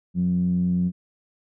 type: tone with low-pass filter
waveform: 10% pulse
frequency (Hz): 89.5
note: F2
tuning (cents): +43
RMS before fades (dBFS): -22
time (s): 0.14-0.92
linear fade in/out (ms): 50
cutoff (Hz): 180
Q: 6.8
effects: none